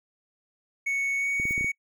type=tone with pitch glide; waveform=triangle; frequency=2217 to 2235 Hz; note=C#7 to C#7; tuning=0 to +14 cents; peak=-23 dBFS; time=0.86-1.72 s; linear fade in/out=10 ms; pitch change=+14 cents; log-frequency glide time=1.17-1.27 s
type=noise with exponential growth; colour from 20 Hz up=violet; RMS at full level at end=-40 dBFS; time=1.37-1.53 s; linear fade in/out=2 ms; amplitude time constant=33 ms
type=clicks; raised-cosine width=3 ms; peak=-23 dBFS; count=6; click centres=1.399 / 1.454 / 1.509 / 1.579 / 1.61 / 1.645 s
effects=noise-tail reverb RT60 0.1 s tail -25 dB re dry